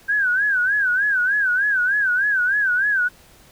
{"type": "tone with vibrato", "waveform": "sine", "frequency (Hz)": 1568, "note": "G6", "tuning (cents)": 0, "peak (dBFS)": -16, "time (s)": [0.08, 3.09], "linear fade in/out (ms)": 20, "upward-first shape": "sine", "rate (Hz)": 3.3, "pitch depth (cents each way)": 140, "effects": ["pink hiss -50 dBFS RMS until 3.51 s"]}